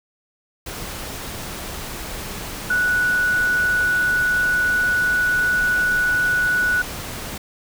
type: tone in noise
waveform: sine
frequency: 1474 Hz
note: F#6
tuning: 7 cents flat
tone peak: -16 dBFS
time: 2.7-6.82 s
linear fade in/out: 5 ms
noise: pink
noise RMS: -31 dBFS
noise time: 0.66-7.38 s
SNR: +12 dB
effects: none